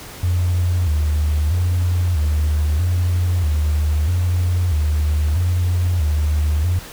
triangle tone with vibrato, 81.9 Hz, E2, 11 cents flat, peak -11 dBFS, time 0.23-6.79 s, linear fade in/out 5 ms, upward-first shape square, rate 0.78 Hz, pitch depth 140 cents each way, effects tanh soft clip ceiling -12 dBFS + pink hiss -36 dBFS RMS until 6.92 s

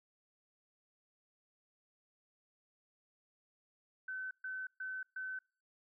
sine tone bursts, 1523 Hz, F#6, 50 cents sharp, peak -39 dBFS, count 4, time 4.08-5.39 s, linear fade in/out 5 ms, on 230 ms, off 130 ms, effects noise-tail reverb RT60 0.4 s tail -26 dB re dry

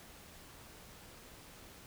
silence, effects pink hiss -55 dBFS RMS until 1.86 s

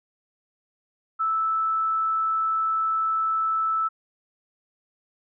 sine tone, 1314 Hz, E6, 6 cents flat, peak -21 dBFS, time 1.19-3.89 s, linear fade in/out 20 ms, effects none

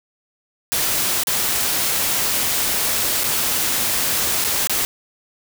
white noise with dropouts, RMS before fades -20 dBFS, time 0.72-4.85 s, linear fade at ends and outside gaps 0 ms, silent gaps 1.235-1.271 / 3.235-3.241 / 4.441-4.447 / 4.672-4.696 s, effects none

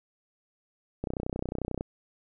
click train, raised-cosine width 2 ms, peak -18 dBFS, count 25, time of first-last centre 1.04-1.809 s, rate 31.2 Hz, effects none

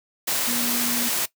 sine tone in noise, 240 Hz, B3, 49 cents flat, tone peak -28 dBFS, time 0.47-1.09 s, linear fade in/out 10 ms, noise white, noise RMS -24 dBFS, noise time 0.27-1.26 s, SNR -7 dB, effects noise-tail reverb RT60 0.1 s tail -18 dB re dry + high-pass 150 Hz 12 dB/octave

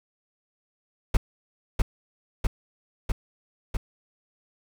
brown noise with echo, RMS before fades -17 dBFS, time 1.14-1.17 s, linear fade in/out 5 ms, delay 650 ms, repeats 4, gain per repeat -2 dB, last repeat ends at 3.77 s, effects none

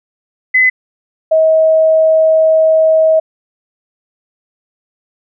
sine tone pair in turn, 2023 / 637.2 Hz, B6 / D#5, +41 / +41 cents, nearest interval octave + minor sixth, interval 2000 cents, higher first, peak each -6 dBFS, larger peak neither, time 0.54-0.7 / 1.31-3.2 s, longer second, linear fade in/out 10 ms, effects none

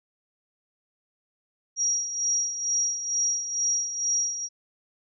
sine tone with tremolo, 5690 Hz, F8, 31 cents sharp, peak -21 dBFS, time 1.76-4.49 s, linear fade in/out 50 ms, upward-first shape sine, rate 2.2 Hz, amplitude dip 65%, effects none

